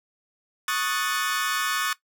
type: chord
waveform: sawtooth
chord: D# half-diminished seventh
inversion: third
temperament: equal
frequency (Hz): 1108.7 / 1244.5 / 1480 / 1760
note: C#6 / D#6 / F#6 / A6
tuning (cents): 0 / 0 / 0 / 0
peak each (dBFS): -26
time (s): 0.68-1.93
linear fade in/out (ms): 2
effects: noise-tail reverb RT60 0.1 s tail -17 dB re dry